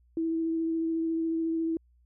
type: tone with vibrato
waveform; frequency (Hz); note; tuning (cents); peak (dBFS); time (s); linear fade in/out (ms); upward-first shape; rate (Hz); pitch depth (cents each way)
sine; 326.7; E4; -15; -26; 0.17-1.77; 2; triangle; 14; 15
effects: added 60 Hz sine -60 dBFS peak until 2.05 s